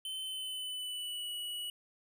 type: tone with pitch glide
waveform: square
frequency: 3066 to 2934 Hz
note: G7 to F#7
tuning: -39 to -15 cents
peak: -38 dBFS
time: 0.05-1.7 s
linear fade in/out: 2 ms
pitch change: -76 cents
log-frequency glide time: 0.23-1.31 s
effects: none